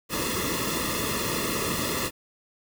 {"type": "noise with comb filter", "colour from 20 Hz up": "pink", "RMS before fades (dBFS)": -28, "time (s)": [0.09, 2.11], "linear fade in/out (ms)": 50, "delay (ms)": 1.3, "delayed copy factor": -0.95, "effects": []}